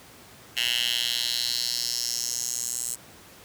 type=tone with high-pass filter sweep; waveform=10% pulse; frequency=120.3 Hz; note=B2; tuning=45 cents flat; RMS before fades=-28 dBFS; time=0.56-2.96 s; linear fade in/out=20 ms; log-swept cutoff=2700 to 8100 Hz; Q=3.6; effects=pink hiss -49 dBFS RMS until 3.44 s + high-pass 80 Hz 12 dB/octave